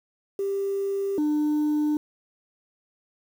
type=tone pair in turn; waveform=sine; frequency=395.1 / 300.2 Hz; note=G4 / D4; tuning=+14 / +38 cents; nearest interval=perfect fourth; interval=476 cents; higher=first; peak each=-23 / -18 dBFS; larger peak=second; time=0.39-1.18 / 1.18-1.97 s; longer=neither; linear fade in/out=2 ms; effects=tanh soft clip ceiling -20 dBFS + 8-bit